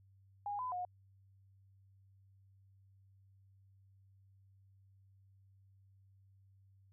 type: tone with pitch steps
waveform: sine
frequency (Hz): 818 / 1007 / 721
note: G#5 / B5 / F#5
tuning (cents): -26 / +33 / -45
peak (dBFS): -37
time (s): 0.46-0.85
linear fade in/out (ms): 2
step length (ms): 130
effects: added 97 Hz sine -63 dBFS peak until 6.92 s